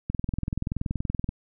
click train, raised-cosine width 5 ms, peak -15 dBFS, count 26, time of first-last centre 0.1-1.29 s, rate 21 Hz, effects none

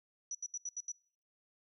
sine tone bursts, 5890 Hz, F#8, 9 cents flat, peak -37 dBFS, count 6, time 0.31-0.918 s, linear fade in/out 2 ms, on 38 ms, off 76 ms, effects noise-tail reverb RT60 0.5 s tail -24 dB re dry

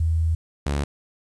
sine / sawtooth tone pair in turn, 81.3 / 71.3 Hz, E2 / C#2, -23 / +49 cents, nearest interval major second, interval 228 cents, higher first, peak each -18 dBFS, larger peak neither, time 0-0.35 / 0.66-0.84 s, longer first, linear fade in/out 5 ms, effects resampled to 24000 Hz + 9-bit

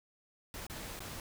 pink noise with dropouts, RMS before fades -44 dBFS, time 0.54-1.2 s, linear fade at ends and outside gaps 1 ms, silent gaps 0.667-0.698 / 0.993-1.004 s, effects none

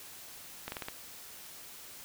slowing click train, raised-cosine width 0.3 ms, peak -21 dBFS, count 5, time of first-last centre 0.68-0.885 s, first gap 41 ms, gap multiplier 1.15, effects white hiss -49 dBFS RMS until 2.04 s

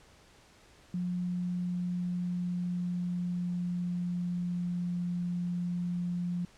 sine tone with pitch glide, 178.4 to 175.84 Hz, F3 to F3, +37 to +12 cents, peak -30 dBFS, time 0.94-6.45 s, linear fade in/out 2 ms, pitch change -25 cents, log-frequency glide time 1.12-5.09 s, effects pink hiss -59 dBFS RMS until 6.57 s + low-pass 8000 Hz 12 dB/octave

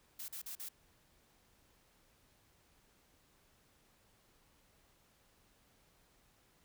blue noise bursts, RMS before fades -45 dBFS, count 4, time 0.19-0.688 s, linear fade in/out 5 ms, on 93 ms, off 42 ms, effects pink hiss -70 dBFS RMS until 6.64 s

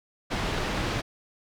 pink low-pass noise, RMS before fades -29 dBFS, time 0.3-1.02 s, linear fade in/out 20 ms, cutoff 4000 Hz, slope 12 dB/octave, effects none

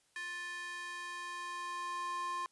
square tone with high-pass filter sweep, 351.7 Hz, F4, 12 cents sharp, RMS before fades -41 dBFS, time 0.16-2.46 s, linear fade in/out 0 ms, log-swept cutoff 1700 to 1000 Hz, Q 3.6, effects white hiss -72 dBFS RMS until 2.51 s + resampled to 24000 Hz

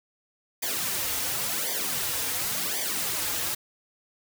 white noise with flanger, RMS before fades -29 dBFS, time 0.62-3.55 s, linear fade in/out 10 ms, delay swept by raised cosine 0.73 to 5.33 ms, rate 0.92 Hz, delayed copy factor -1, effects none

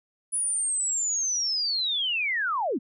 sine linear sweep, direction down, 9956 to 189.1 Hz, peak -24 dBFS, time 0.32-2.79 s, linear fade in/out 20 ms, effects none

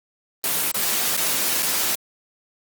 white noise with dropouts, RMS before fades -22 dBFS, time 0.44-1.95 s, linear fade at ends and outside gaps 1 ms, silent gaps 0.714-0.743 / 1.167-1.175 / 1.624-1.628 s, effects high-pass 150 Hz 12 dB/octave + Opus 24 kbps

